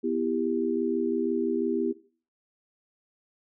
sine chord, E minor, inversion second, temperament just, 247.2 / 329.6 / 395.6 Hz, B3 / E4 / G4, +2 / 0 / +16 cents, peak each -29 dBFS, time 0.03-1.93 s, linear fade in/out 20 ms, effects noise-tail reverb RT60 0.4 s tail -17 dB re dry

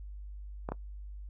clicks, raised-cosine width 1 ms, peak -21 / -20 dBFS, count 2, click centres 0.689 / 0.72 s, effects noise-tail reverb RT60 0.1 s tail -20 dB re dry + added 50 Hz sine -41 dBFS peak until 1.29 s

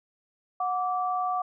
sine tone pair together, 731.8 / 1163 Hz, F#5 / D6, -19 / -17 cents, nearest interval minor sixth, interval 802 cents, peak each -27 / -29 dBFS, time 0.6-1.42 s, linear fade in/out 5 ms, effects none

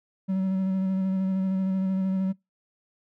triangle tone with vibrato, 189.9 Hz, F#3, 45 cents sharp, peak -21 dBFS, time 0.28-2.33 s, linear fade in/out 20 ms, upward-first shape square, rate 13 Hz, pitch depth 15 cents each way, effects noise-tail reverb RT60 0.2 s tail -24 dB re dry

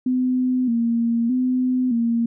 sine tone with vibrato, 243 Hz, B3, 28 cents flat, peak -17 dBFS, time 0.06-2.26 s, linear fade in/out 5 ms, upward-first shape square, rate 0.81 Hz, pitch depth 76 cents each way, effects none

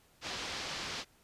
white low-pass noise, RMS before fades -40 dBFS, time 0.21-1.05 s, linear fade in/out 50 ms, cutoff 5300 Hz, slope 24 dB/octave, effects pink hiss -66 dBFS RMS until 1.23 s + resampled to 32000 Hz

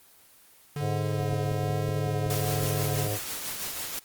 square tone with vibrato, 145.5 Hz, D3, 16 cents flat, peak -30 dBFS, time 0.76-3.07 s, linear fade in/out 2 ms, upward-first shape sine, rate 1.2 Hz, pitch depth 21 cents each way
harmonic tone, 104.6 Hz, G#2, 13 cents sharp, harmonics 1 / 3 / 4 / 5 / 6 / 7, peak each -30 / -40 / -37 / -37 / -40 / -39 dBFS, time 0.79-3.19 s, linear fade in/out 50 ms
click train, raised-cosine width 3 ms, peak -26 dBFS, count 8, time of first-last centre 1.33-2.636 s, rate 5.36 Hz
white noise with tremolo, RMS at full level -33 dBFS, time 2.3-3.99 s, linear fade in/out 2 ms, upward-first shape sine, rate 6.1 Hz, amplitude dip 35%
effects white hiss -56 dBFS RMS until 4.04 s + Opus 24 kbps

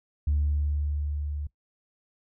sine tone with level ramp, 73.42 Hz, D2, in tune, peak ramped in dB -20 to -30 dBFS, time 0.27-1.47 s, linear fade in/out 5 ms, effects noise-tail reverb RT60 0.1 s tail -20 dB re dry + tanh soft clip ceiling -18 dBFS

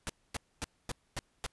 pink noise bursts, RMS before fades -36 dBFS, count 6, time 0.07-1.464 s, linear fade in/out 0 ms, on 24 ms, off 250 ms, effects pink hiss -73 dBFS RMS until 1.52 s + resampled to 24000 Hz

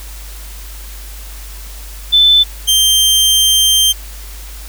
sine / sawtooth tone pair in turn, 3520 / 3150 Hz, A7 / G7, 0 / +8 cents, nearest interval major second, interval 192 cents, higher first, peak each -5 dBFS, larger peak neither, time 2.12-2.44 / 2.67-3.93 s, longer second, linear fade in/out 20 ms, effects added 50 Hz sine -28 dBFS peak until 4.68 s + white hiss -35 dBFS RMS until 4.68 s

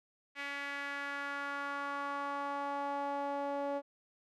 sawtooth tone with band-pass filter sweep, 282.5 Hz, C#4, 33 cents sharp, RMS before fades -38 dBFS, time 0.35-3.82 s, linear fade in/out 50 ms, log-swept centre 2100 to 640 Hz, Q 2.7, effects none

